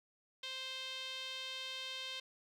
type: tone with band-pass filter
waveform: sawtooth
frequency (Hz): 523.3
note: C5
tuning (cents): 0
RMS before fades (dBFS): -44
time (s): 0.43-2.2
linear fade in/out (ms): 5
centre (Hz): 3400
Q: 3.8
effects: 12-bit